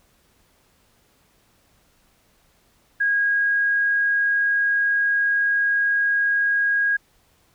sine tone, 1639 Hz, G#6, 23 cents flat, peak -17 dBFS, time 3-6.97 s, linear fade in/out 10 ms, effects pink hiss -61 dBFS RMS until 7.54 s

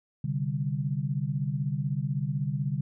sine chord, C suspended second, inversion none, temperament equal, 130.81 / 146.83 / 196 Hz, C3 / D3 / G3, 0 / 0 / 0 cents, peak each -31 / -29 / -35 dBFS, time 0.24-2.81 s, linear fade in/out 5 ms, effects none

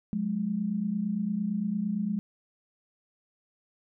sine tone pair together, 182.2 / 211 Hz, F#3 / G#3, -26 / +28 cents, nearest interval minor third, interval 254 cents, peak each -32 / -28 dBFS, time 0.13-2.19 s, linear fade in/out 0 ms, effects none

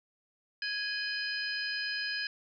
harmonic tone with a mistuned harmonic, 830.6 Hz, G#5, in tune, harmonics 2 / 3 / 4 / 5 / 6, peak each -35 / -41 / -44 / -42 / -37 dBFS, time 0.62-2.27 s, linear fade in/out 2 ms, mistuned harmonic 4, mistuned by -140 cents, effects none

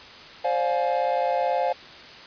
triangle chord, D half-diminished seventh, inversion third, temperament just, 528.6 / 587.3 / 704.8 / 845.8 Hz, C5 / D5 / F5 / Ab5, +18 / 0 / +16 / +31 cents, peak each -24 / -28 / -23 / -26 dBFS, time 0.44-1.73 s, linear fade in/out 10 ms, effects white hiss -43 dBFS RMS until 2.26 s + resampled to 11025 Hz

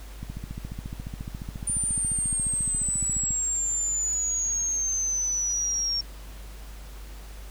click train, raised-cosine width 5 ms, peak -22 dBFS, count 45, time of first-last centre 0.23-3.307 s, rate 14.3 Hz
sine exponential sweep, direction down, 9280 to 5510 Hz, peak -24 dBFS, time 1.67-6.01 s, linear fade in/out 5 ms
effects added 50 Hz sine -39 dBFS peak until 7.5 s + pink hiss -49 dBFS RMS until 7.5 s

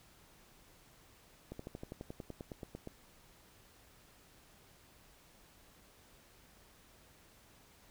slowing click train, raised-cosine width 2 ms, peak -30 dBFS, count 15, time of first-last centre 1.52-2.874 s, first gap 74 ms, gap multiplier 1.04, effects pink hiss -63 dBFS RMS until 7.9 s

